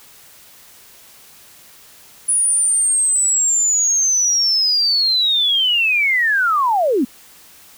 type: linear sweep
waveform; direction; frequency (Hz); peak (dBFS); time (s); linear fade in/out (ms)
sine; down; 9840 to 220; -13; 2.28-7.05; 10
effects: white hiss -45 dBFS RMS until 7.77 s